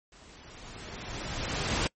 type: noise with level ramp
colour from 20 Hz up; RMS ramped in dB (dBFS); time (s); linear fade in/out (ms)
pink; -54 to -27; 0.12-1.87; 2
effects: noise-tail reverb RT60 0.1 s tail -25 dB re dry + MP3 32 kbps